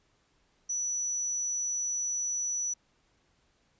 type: tone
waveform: sine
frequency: 5920 Hz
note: F#8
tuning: in tune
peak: -29 dBFS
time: 0.69-2.74 s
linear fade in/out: 10 ms
effects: pink hiss -70 dBFS RMS until 3.79 s + resampled to 16000 Hz